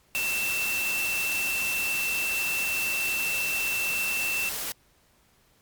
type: tone in noise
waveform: sine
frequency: 2679 Hz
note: E7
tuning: 27 cents sharp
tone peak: -26 dBFS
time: 0.15-4.49 s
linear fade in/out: 0 ms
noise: white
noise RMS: -32 dBFS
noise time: 0.15-4.72 s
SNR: +3 dB
effects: pink hiss -63 dBFS RMS until 5.61 s + MP3 96 kbps